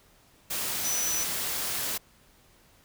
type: tone in noise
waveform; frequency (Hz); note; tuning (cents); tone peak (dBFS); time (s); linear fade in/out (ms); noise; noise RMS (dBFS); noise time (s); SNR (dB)
sine; 5950; F#8; +9; -28; 0.84-1.24; 10; white; -31; 0.5-1.98; 0
effects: pink hiss -60 dBFS RMS until 2.84 s